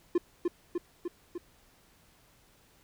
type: tone with echo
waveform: triangle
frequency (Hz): 349.2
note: F4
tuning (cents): 0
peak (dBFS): -20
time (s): 0.15-0.18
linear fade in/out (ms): 5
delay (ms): 300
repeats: 4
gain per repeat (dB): -3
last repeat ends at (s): 1.38
effects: pink hiss -63 dBFS RMS until 2.83 s